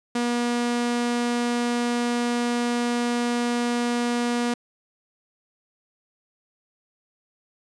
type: tone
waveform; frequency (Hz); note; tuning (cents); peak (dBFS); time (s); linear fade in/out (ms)
sawtooth; 240; B3; -49; -18; 0.15-4.54; 5
effects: resampled to 22050 Hz